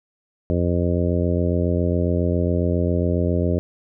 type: harmonic tone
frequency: 87.31 Hz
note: F2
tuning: in tune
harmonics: 1 / 2 / 3 / 4 / 5 / 6 / 7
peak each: -21 / -24 / -26 / -27 / -28 / -29 / -29 dBFS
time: 0.5-3.59 s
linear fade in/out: 0 ms
effects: none